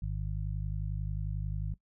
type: harmonic tone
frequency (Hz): 51.2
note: G#1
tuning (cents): -24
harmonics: 1 / 2 / 3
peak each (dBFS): -34 / -37 / -39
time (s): 0.02-1.74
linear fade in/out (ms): 5
effects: noise-tail reverb RT60 0.1 s tail -17 dB re dry